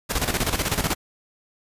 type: noise with tremolo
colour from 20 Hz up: pink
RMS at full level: -22 dBFS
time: 0.09-0.95 s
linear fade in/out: 20 ms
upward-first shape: square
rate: 16 Hz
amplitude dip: 65%
effects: resampled to 32000 Hz